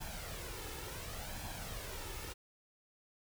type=noise with flanger; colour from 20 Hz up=pink; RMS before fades=-44 dBFS; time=0-2.34 s; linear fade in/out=20 ms; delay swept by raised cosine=1.2 to 2.3 ms; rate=0.7 Hz; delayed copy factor=+0.55; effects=none